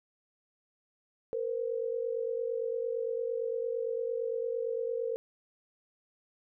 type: tone pair together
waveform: sine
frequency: 461.2 / 510 Hz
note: A#4 / C5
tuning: -19 / -44 cents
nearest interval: major second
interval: 175 cents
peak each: -32 / -35 dBFS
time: 1.33-5.16 s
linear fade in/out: 0 ms
effects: none